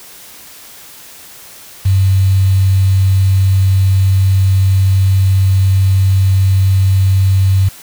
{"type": "tone with quantisation", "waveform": "sine", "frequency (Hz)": 96, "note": "G2", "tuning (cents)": -36, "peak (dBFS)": -7, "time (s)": [1.85, 7.69], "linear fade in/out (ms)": 10, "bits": 5, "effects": ["white hiss -36 dBFS RMS until 7.82 s"]}